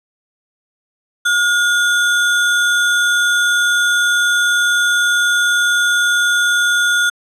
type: tone with sample-and-hold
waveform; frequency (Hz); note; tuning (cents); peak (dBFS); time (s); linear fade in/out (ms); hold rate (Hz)
sine; 1431; F6; +42; -11; 1.25-7.1; 10; 4900
effects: low-pass 10000 Hz 12 dB/octave